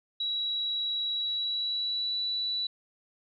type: tone with pitch glide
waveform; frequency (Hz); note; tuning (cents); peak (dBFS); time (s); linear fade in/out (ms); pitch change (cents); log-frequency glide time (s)
sine; 3890 to 3949; B7 to B7; -27 to -1; -28; 0.2-2.67; 5; +26; 1.14-2.19
effects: none